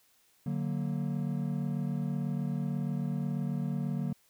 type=chord; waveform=triangle; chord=D augmented; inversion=none; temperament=equal; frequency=146.83 / 185 / 233.1 Hz; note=D3 / F#3 / A#3; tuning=0 / 0 / 0 cents; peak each=-31 / -33 / -34 dBFS; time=0.46-4.13 s; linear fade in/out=5 ms; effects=white hiss -67 dBFS RMS until 4.29 s